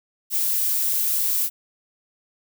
violet noise, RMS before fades -22 dBFS, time 0.3-1.5 s, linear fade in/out 50 ms, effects none

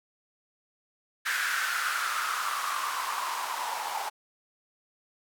blue noise with band-pass filter sweep, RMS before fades -31 dBFS, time 1.25-4.1 s, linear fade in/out 20 ms, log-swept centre 1600 to 840 Hz, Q 5.7, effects none

